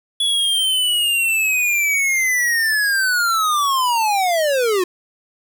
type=linear sweep; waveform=square; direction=down; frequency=3405 to 349.2 Hz; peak=-16 dBFS; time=0.2-4.84 s; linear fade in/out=5 ms; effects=7-bit